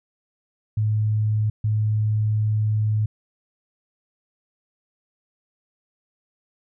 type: tone bursts at uneven times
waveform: sine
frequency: 107.4 Hz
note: A2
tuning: 41 cents flat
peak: -18 dBFS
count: 2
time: 0.77-1.5 / 1.64-3.06 s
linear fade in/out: 5 ms
effects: none